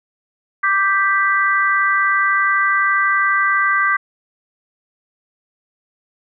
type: chord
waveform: sine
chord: G major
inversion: second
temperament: equal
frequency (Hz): 1174.7 / 1568 / 1975.5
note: D6 / G6 / B6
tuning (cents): 0 / 0 / 0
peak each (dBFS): -17 / -17 / -19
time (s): 0.63-3.97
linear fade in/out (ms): 10
effects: none